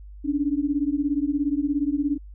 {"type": "beating tone pair", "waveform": "sine", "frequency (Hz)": [279.8, 296.8], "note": ["C#4", "D4"], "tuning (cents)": [16, 18], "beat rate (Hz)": 17, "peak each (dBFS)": -24, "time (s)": [0.24, 2.18], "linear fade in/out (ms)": 20, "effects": ["added 50 Hz sine -39 dBFS peak until 2.34 s"]}